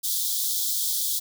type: high-pass noise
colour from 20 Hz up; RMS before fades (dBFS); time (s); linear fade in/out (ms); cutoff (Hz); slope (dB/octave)
white; -26; 0.03-1.2; 20; 3300; 96
effects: none